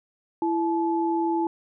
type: tone pair together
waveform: sine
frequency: 333.5 / 862 Hz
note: E4 / A5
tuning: +20 / -36 cents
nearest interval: octave + major third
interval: 1644 cents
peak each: -23 / -26 dBFS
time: 0.42-1.47 s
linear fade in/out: 2 ms
effects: none